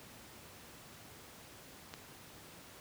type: click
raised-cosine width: 0.2 ms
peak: -27 dBFS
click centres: 1.939 s
effects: pink hiss -54 dBFS RMS until 2.8 s + high-pass 80 Hz 12 dB/octave